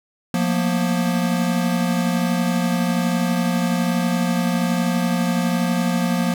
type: tone cluster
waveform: square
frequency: 177.3 / 226.4 / 238.5 Hz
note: F3 / A3 / A#3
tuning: +26 / +50 / +40 cents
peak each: -21 / -28 / -23 dBFS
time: 0.34-6.34 s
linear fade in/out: 2 ms
effects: none